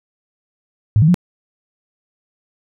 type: tone with pitch steps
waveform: sine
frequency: 106.7 / 155 / 177.8 Hz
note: G#2 / D#3 / F3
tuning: +47 / -6 / +31 cents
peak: -8 dBFS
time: 0.96-1.143 s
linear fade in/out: 0 ms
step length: 61 ms
effects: none